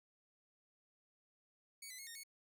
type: tone with pitch steps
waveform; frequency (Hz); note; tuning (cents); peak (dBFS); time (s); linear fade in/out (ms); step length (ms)
10% pulse; 2240 / 2015 / 2167 / 1845 / 2206; C#7 / B6 / C#7 / A#6 / C#7; +18 / +34 / -40 / -18 / -9; -40; 1.82-2.235; 5; 83
effects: none